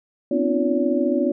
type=tone cluster; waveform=sine; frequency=248.5 / 268.2 / 302.6 / 349.5 / 569 Hz; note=B3 / C4 / D#4 / F4 / C#5; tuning=+11 / +43 / -48 / +1 / +45 cents; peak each=-24 dBFS; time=0.31-1.32 s; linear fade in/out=5 ms; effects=none